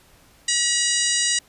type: harmonic tone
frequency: 962 Hz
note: B5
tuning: 46 cents flat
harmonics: 2 / 3 / 4 / 5 / 6 / 7 / 8 / 9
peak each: -27 / -27 / -27 / -27 / -27 / -27 / -27 / -27 dBFS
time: 0.48-1.39 s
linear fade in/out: 5 ms
effects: pink hiss -54 dBFS RMS until 1.48 s + resampled to 32000 Hz